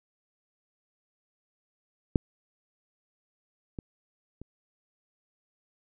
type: clicks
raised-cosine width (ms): 3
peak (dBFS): -8 / -23 / -29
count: 3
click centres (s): 2.158 / 3.788 / 4.416
effects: none

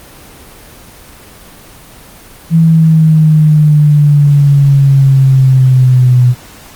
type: exponential sweep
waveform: sine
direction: down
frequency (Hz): 164.81 to 123.47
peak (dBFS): -3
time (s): 2.5-6.35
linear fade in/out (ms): 50
effects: pink hiss -35 dBFS RMS until 6.75 s + Opus 24 kbps

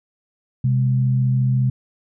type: tone pair together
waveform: sine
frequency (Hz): 129.1 / 203.6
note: C3 / G#3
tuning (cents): -23 / -34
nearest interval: minor sixth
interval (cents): 789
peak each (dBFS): -15 / -26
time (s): 0.64-1.7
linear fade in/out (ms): 5
effects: none

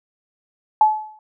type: tone with exponential decay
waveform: sine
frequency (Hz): 860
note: A5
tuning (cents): -40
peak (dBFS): -7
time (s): 0.81-1.19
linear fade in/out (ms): 2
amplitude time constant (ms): 82
effects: none

